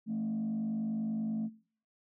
sine tone with frequency modulation, 220 Hz, A3, in tune, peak -30 dBFS, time 0.06-1.5 s, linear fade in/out 50 ms, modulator 50.2 Hz, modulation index 0.5, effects noise-tail reverb RT60 0.5 s tail -23 dB re dry + tanh soft clip ceiling -29 dBFS

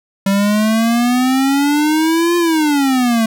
square exponential two-way sweep, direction up then down, 194.2 to 349.2 to 220.2 Hz, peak -12 dBFS, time 0.26-3.26 s, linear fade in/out 5 ms, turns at 2.37 s, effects none

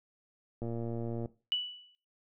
click train, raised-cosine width 2 ms, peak -25 dBFS, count 75, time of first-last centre 0.62-1.258 s, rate 116 Hz
sine tone with exponential decay, 2960 Hz, F#7, in tune, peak -25 dBFS, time 1.52-1.95 s, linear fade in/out 0 ms, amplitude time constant 93 ms
effects noise-tail reverb RT60 0.3 s tail -17 dB re dry

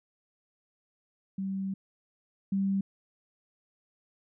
sine tone pair in turn, 192.9 / 195.25 Hz, G3 / G3, -28 / -7 cents, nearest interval unison, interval 21 cents, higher second, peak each -30 / -25 dBFS, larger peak second, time 1.38-1.74 / 2.52-2.81 s, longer first, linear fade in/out 5 ms, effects none

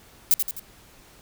violet noise with echo, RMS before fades -17 dBFS, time 0.31-0.34 s, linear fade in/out 0 ms, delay 85 ms, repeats 3, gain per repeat -6 dB, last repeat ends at 0.595 s, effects pink hiss -52 dBFS RMS until 1.21 s

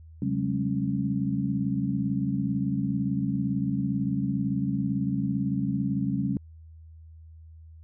sine tone cluster, 135.7 / 188.9 / 206.8 / 273.8 Hz, C#3 / F#3 / G#3 / C#4, -36 / +36 / -7 / -21 cents, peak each -30 dBFS, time 0.22-6.37 s, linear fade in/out 2 ms, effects added 80 Hz sine -45 dBFS peak until 7.83 s

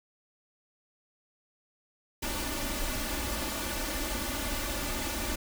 pink noise with comb filter, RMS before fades -33 dBFS, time 2.22-5.36 s, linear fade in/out 10 ms, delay 3.4 ms, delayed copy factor +0.9, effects none

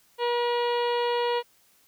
harmonic tone, 480 Hz, B4, 49 cents flat, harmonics 1 / 2 / 3 / 4 / 5 / 6 / 7 / 8 / 9, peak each -25 / -28 / -41 / -38 / -41 / -37 / -42 / -46 / -43 dBFS, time 0.18-1.43 s, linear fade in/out 50 ms, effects white hiss -62 dBFS RMS until 1.87 s

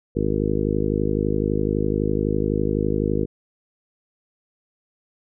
harmonic tone, 51.91 Hz, G#1, in tune, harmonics 1 / 2 / 3 / 4 / 5 / 6 / 7 / 8 / 9, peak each -28 / -28 / -28 / -28 / -28 / -28 / -28 / -28 / -28 dBFS, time 0.15-3.26 s, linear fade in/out 20 ms, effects none

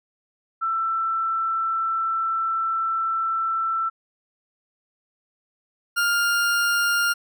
sine / 40% pulse tone pair in turn, 1334 / 1404.4 Hz, E6 / F6, +20 / +9 cents, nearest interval minor second, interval 89 cents, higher second, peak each -21 / -18 dBFS, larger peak second, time 0.61-3.9 / 5.96-7.14 s, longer first, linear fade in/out 20 ms, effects none

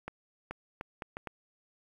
accelerating click train, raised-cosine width 0.5 ms, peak -23 dBFS, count 6, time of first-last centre 0.08-1.272 s, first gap 430 ms, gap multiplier 0.7, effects 9-bit

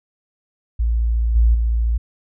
sine tone with level steps, 57.1 Hz, A#1, 35 cents flat, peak -15 / -10 / -15 dBFS, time 0.79-1.98 s, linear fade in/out 10 ms, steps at 1.35 / 1.54 s, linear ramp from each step 10 ms, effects none

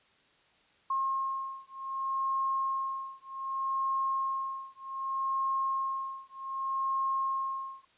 sine beating tone pair, 1073 / 1073.65 Hz, C6 / C6, +43 / +44 cents, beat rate 0.65 Hz, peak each -33 / -33 dBFS, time 0.9-7.85 s, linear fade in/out 5 ms, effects white hiss -65 dBFS RMS until 7.97 s + resampled to 8000 Hz

